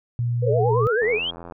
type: tone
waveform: sine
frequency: 119.7 Hz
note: A#2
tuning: 46 cents sharp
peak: -20 dBFS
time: 0.19-0.87 s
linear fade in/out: 0 ms
type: exponential sweep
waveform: sine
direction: up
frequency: 478.1 to 3322 Hz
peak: -23 dBFS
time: 0.42-1.31 s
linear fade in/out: 10 ms
type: tone with vibrato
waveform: sine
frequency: 456.1 Hz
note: A#4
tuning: 38 cents flat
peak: -19 dBFS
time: 0.43-1.2 s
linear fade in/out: 50 ms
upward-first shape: sine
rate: 9.3 Hz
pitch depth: 150 cents each way
type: click train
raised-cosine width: 1 ms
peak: -24 dBFS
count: 44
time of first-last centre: 1.02-1.522 s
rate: 85.6 Hz
effects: none